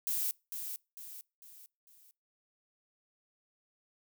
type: noise with echo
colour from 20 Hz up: violet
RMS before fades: -33 dBFS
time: 0.07-0.31 s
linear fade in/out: 0 ms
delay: 450 ms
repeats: 4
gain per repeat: -7 dB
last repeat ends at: 2.11 s
effects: noise-tail reverb RT60 0.3 s tail -26 dB re dry